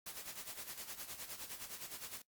white noise with tremolo, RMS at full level -45 dBFS, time 0.06-2.22 s, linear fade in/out 5 ms, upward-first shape sine, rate 9.7 Hz, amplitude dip 70%, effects noise-tail reverb RT60 0.1 s tail -20 dB re dry + Opus 48 kbps

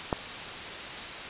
click, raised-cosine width 1 ms, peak -11 dBFS, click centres 0.128 s, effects white hiss -37 dBFS RMS until 1.29 s + resampled to 8000 Hz

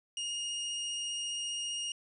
sawtooth tone with vibrato, 2854 Hz, F7, 37 cents sharp, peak -31 dBFS, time 0.17-1.92 s, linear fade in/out 2 ms, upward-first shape triangle, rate 15 Hz, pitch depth 11 cents each way, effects resampled to 22050 Hz

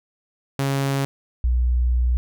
sawtooth / sine tone pair in turn, 137.5 / 61.14 Hz, C#3 / B1, -14 / -17 cents, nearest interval octave + major second, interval 1403 cents, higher first, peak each -16 dBFS, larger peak neither, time 0.59-1.05 / 1.44-2.17 s, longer second, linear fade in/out 0 ms, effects none

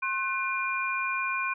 sine tone cluster, 1065 / 1501 / 2408 Hz, C6 / F#6 / D7, +30 / +24 / +43 cents, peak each -31 / -33 / -30 dBFS, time 0.02-1.54 s, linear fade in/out 10 ms, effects none

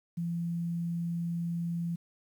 sine tone with quantisation, 170 Hz, F3, 46 cents flat, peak -30 dBFS, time 0.17-1.96 s, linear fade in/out 10 ms, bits 10, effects none

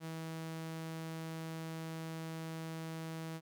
sawtooth tone, 161.8 Hz, E3, 32 cents flat, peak -37 dBFS, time 0-3.41 s, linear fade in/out 50 ms, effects none

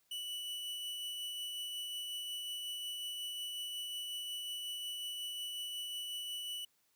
45% pulse tone with tremolo, 2960 Hz, F#7, in tune, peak -38 dBFS, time 0.11-6.65 s, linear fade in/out 5 ms, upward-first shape triangle, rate 5.5 Hz, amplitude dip 25%, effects white hiss -75 dBFS RMS until 6.95 s

